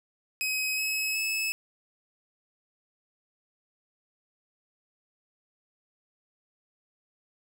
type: tone with pitch steps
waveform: sawtooth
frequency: 2537 / 2568 / 2599 Hz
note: D#7 / E7 / E7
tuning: +33 / -46 / -25 cents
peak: -24 dBFS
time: 0.41-1.52 s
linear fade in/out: 0 ms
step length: 370 ms
effects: none